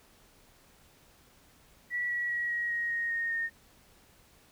sine tone with pitch steps, 1945 / 1929.3 / 1913.8 / 1898.4 / 1883.1 / 1867.9 / 1852.9 / 1838 Hz, B6 / B6 / A#6 / A#6 / A#6 / A#6 / A#6 / A#6, -27 / -41 / +45 / +31 / +17 / +3 / -11 / -25 cents, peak -29 dBFS, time 1.9-3.5 s, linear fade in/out 50 ms, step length 200 ms, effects pink hiss -61 dBFS RMS until 4.51 s

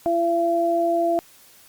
sine tone pair together, 338.1 / 678.1 Hz, E4 / E5, +44 / +49 cents, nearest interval octave, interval 1205 cents, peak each -23 / -19 dBFS, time 0.06-1.19 s, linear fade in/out 0 ms, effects white hiss -51 dBFS RMS until 1.68 s + Opus 48 kbps

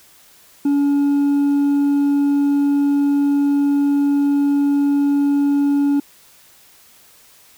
sine tone with hard clipping, 284.1 Hz, C#4, 43 cents sharp, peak -14 dBFS, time 0.65-6 s, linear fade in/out 5 ms, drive 2 dB, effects white hiss -49 dBFS RMS until 7.57 s

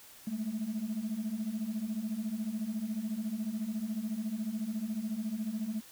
sine beating tone pair, 207.7 / 221.7 Hz, G#3 / A3, 0 / +13 cents, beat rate 14 Hz, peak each -36 / -33 dBFS, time 0.27-5.81 s, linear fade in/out 5 ms, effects tanh soft clip ceiling -28 dBFS + white hiss -54 dBFS RMS until 5.91 s

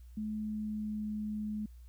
sine tone with pitch glide, 214.3 to 212.2 Hz, A3 to G#3, -45 to +38 cents, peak -34 dBFS, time 0.17-1.66 s, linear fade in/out 5 ms, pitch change -17 cents, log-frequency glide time 0.37-1.09 s, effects added 60 Hz sine -49 dBFS peak until 1.88 s + white hiss -72 dBFS RMS until 1.88 s

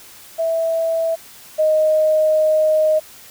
sine tone pair in turn, 656 / 621.8 Hz, E5 / D#5, -9 / -1 cents, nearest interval minor second, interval 92 cents, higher first, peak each -16 / -12 dBFS, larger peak second, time 0.38-1.16 / 1.58-3 s, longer second, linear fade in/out 20 ms, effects white hiss -42 dBFS RMS until 3.3 s

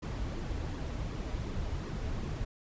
brown noise with flanger, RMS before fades -36 dBFS, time 0.02-2.45 s, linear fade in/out 10 ms, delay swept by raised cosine 1.3 to 5.8 ms, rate 2.7 Hz, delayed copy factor -0.5, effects resampled to 16000 Hz

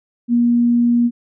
sine tone, 238.4 Hz, A#3, 39 cents sharp, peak -11 dBFS, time 0.28-1.11 s, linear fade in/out 50 ms, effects none

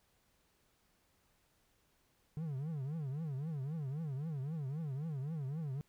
triangle tone with vibrato, 146.83 Hz, D3, in tune, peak -35 dBFS, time 2.37-5.81 s, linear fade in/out 0 ms, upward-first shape triangle, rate 3.8 Hz, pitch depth 250 cents each way, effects pink hiss -74 dBFS RMS until 5.88 s

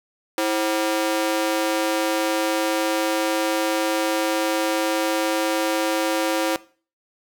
sawtooth ring-modulated tone, 429.8 Hz, A4, 41 cents flat, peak -13 dBFS, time 0.38-6.56 s, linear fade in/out 0 ms, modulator 102 Hz, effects noise-tail reverb RT60 0.4 s tail -19 dB re dry

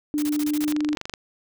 sine tone with pitch glide, 297.1 to 299.7 Hz, D4 to D4, +20 to +35 cents, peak -21 dBFS, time 0.14-0.95 s, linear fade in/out 0 ms, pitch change +15 cents, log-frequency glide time 0.44-0.58 s
white noise bursts, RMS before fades -34 dBFS, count 8, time 0.18-0.719 s, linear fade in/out 0 ms, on 42 ms, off 29 ms
click train, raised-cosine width 0.2 ms, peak -14 dBFS, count 13, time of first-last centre 0.64-1.138 s, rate 24.1 Hz
effects none

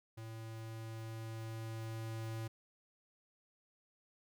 square tone with level ramp, 112.2 Hz, A2, 34 cents sharp, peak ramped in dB -46 to -40 dBFS, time 0.17-2.48 s, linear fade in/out 10 ms, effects none

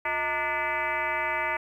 sine tone with frequency modulation, 1468 Hz, F#6, 14 cents flat, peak -25 dBFS, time 0.05-1.57 s, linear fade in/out 5 ms, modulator 278 Hz, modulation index 3.1, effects 10-bit

